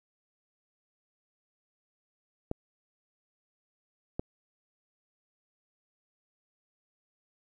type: clicks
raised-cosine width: 2 ms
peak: -18 dBFS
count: 2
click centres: 2.514 / 4.195 s
effects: 10-bit